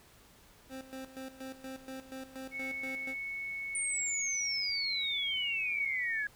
25% pulse tone with tremolo, 263.5 Hz, C4, 12 cents sharp, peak -37 dBFS, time 0.69-3.15 s, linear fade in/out 50 ms, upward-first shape square, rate 4.2 Hz, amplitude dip 75%
sine tone with pitch glide, 2209 to 2235 Hz, C#7 to C#7, -7 to +14 cents, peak -36 dBFS, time 2.51-6.26 s, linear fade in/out 50 ms, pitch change +21 cents, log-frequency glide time 3.73-5.32 s
sine exponential sweep, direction down, 9130 to 1652 Hz, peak -32 dBFS, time 3.75-6.27 s, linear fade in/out 2 ms
effects pink hiss -60 dBFS RMS until 6.35 s

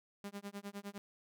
sawtooth tone with tremolo, 201.5 Hz, G3, 48 cents sharp, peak -37 dBFS, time 0.24-0.98 s, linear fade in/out 0 ms, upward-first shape sine, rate 9.8 Hz, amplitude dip 100%, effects none

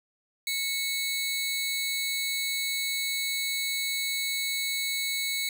sawtooth tone pair together, 2200 / 3925 Hz, C#7 / B7, -14 / -11 cents, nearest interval minor seventh, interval 1003 cents, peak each -26 / -29 dBFS, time 0.47-5.49 s, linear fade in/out 2 ms, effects none

